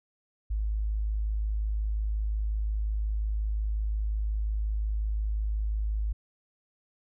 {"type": "tone", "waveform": "sine", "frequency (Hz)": 52.8, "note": "G#1", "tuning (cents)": 29, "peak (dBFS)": -26, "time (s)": [0.5, 6.13], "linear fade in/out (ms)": 10, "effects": []}